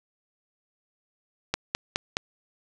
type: click train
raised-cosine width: 0.2 ms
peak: -7 dBFS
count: 4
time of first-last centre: 1.54-2.169 s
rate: 4.77 Hz
effects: none